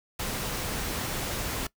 pink noise, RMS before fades -32 dBFS, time 0.19-1.67 s, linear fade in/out 5 ms, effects noise-tail reverb RT60 0.1 s tail -21 dB re dry

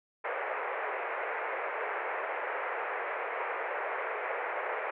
pink band-pass noise, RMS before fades -35 dBFS, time 0.24-4.91 s, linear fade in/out 10 ms, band 430 to 2300 Hz, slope 48 dB/octave, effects none

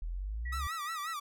sine exponential sweep, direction up, 39.74 to 72.8 Hz, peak -34 dBFS, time 0.02-0.67 s, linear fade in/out 0 ms
sine tone with tremolo, 1934 Hz, B6, 37 cents flat, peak -40 dBFS, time 0.45-1.14 s, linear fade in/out 10 ms, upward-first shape sine, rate 5 Hz, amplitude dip 60%
45% pulse tone with vibrato, 1244.5 Hz, D#6, in tune, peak -36 dBFS, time 0.52-1.2 s, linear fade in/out 10 ms, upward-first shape sine, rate 5.6 Hz, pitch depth 130 cents each way
effects none

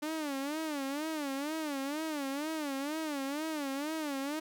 sawtooth tone with vibrato, 293.7 Hz, D4, in tune, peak -30 dBFS, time 0.02-4.4 s, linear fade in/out 10 ms, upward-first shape sine, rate 2.1 Hz, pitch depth 150 cents each way, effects 11-bit

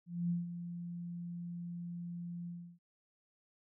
sine tone with ADSR envelope, 173 Hz, F3, 16 cents flat, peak -30 dBFS, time 0.06-2.79 s, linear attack 240 ms, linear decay 160 ms, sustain -10 dB, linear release 320 ms, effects none

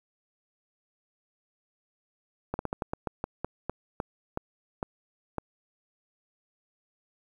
slowing click train, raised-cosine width 1 ms, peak -16 dBFS, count 14, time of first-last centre 2.54-5.383 s, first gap 51 ms, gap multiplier 1.22, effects 9-bit

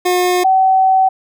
25% pulse / sine tone pair in turn, 360.3 / 760.4 Hz, F#4 / F#5, -46 / +47 cents, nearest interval octave + minor second, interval 1293 cents, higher second, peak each -8 dBFS, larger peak neither, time 0.05-0.44 / 0.44-1.09 s, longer second, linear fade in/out 10 ms, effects none

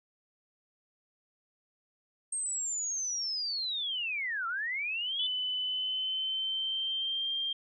sine linear two-way sweep, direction down then up, 8530 to 1318.5 to 3567 Hz, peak -31 dBFS, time 2.32-5.27 s, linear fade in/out 5 ms, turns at 4.47 s
sine tone with pitch glide, 3009 to 3186 Hz, F#7 to G7, +28 to +27 cents, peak -30 dBFS, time 5.19-7.53 s, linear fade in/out 5 ms, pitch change +99 cents, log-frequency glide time 5.61-7.3 s
effects none

